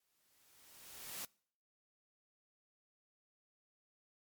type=noise with exponential growth; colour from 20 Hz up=white; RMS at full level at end=-43 dBFS; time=0-1.25 s; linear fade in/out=2 ms; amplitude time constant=270 ms; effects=noise-tail reverb RT60 0.6 s tail -26 dB re dry + MP3 96 kbps